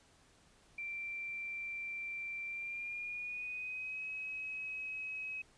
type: tone with pitch glide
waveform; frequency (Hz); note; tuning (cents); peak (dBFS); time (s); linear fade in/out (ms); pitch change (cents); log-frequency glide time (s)
sine; 2353 to 2551; D7 to D#7; +3 to +43; -39; 0.78-5.42; 5; +140; 2.46-4.03
effects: pink hiss -66 dBFS RMS until 5.57 s + resampled to 22050 Hz